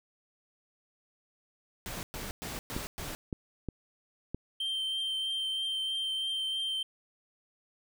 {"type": "noise bursts", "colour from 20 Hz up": "pink", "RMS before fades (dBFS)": -39, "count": 5, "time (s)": [1.86, 3.15], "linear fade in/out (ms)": 0, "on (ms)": 170, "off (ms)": 110}
{"type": "clicks", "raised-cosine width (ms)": 3, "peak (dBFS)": -21, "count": 4, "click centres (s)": [2.765, 3.328, 3.687, 4.346]}
{"type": "tone with vibrato", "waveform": "triangle", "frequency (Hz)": 3136, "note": "G7", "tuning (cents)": 0, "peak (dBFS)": -29, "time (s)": [4.6, 6.83], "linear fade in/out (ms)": 5, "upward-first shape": "triangle", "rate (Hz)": 3.1, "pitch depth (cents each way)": 15}
{"effects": []}